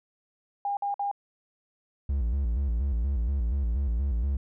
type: tone bursts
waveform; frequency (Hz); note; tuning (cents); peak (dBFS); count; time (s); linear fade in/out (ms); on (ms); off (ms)
sine; 807; G#5; -50; -26; 3; 0.65-1.114; 2; 120; 52
type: tone with vibrato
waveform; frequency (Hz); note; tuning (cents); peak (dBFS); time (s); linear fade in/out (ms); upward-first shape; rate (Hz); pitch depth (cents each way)
triangle; 63; B1; +35; -22; 2.09-4.37; 5; square; 4.2; 170
effects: none